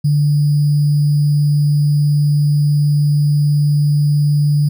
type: tone with sample-and-hold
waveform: sine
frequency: 146.9 Hz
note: D3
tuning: 1 cent sharp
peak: -10 dBFS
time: 0.04-4.69 s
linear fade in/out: 10 ms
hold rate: 4900 Hz
effects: none